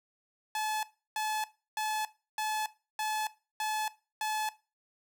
sawtooth tone bursts, 861 Hz, A5, 38 cents flat, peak -27 dBFS, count 7, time 0.55-4.49 s, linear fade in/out 2 ms, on 280 ms, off 330 ms, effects noise-tail reverb RT60 0.3 s tail -18 dB re dry

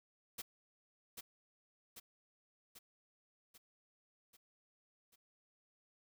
white noise with echo, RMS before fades -44 dBFS, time 0.38-0.42 s, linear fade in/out 10 ms, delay 790 ms, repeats 6, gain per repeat -4 dB, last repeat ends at 5.16 s, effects none

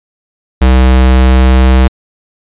square tone, 64.3 Hz, C2, 30 cents flat, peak -4 dBFS, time 0.61-1.88 s, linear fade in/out 10 ms, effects resampled to 8000 Hz

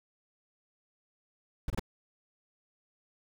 brown noise bursts, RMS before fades -31 dBFS, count 3, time 1.68-1.795 s, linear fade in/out 2 ms, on 21 ms, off 26 ms, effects none

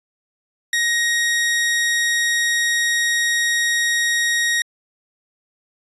sawtooth tone, 1880 Hz, A#6, 14 cents sharp, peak -13 dBFS, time 0.73-4.62 s, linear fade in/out 2 ms, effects resampled to 24000 Hz

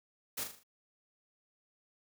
white noise with echo, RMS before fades -37 dBFS, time 0.37-0.44 s, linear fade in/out 10 ms, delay 39 ms, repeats 5, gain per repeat -6 dB, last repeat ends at 0.635 s, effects none

